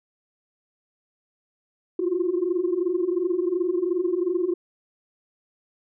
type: tone cluster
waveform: sine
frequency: 334.3 / 347.8 / 370.6 Hz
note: E4 / F4 / F#4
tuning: +24 / -7 / +3 cents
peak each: -29 / -24 / -24 dBFS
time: 1.99-4.54 s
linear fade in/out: 5 ms
effects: tanh soft clip ceiling -14 dBFS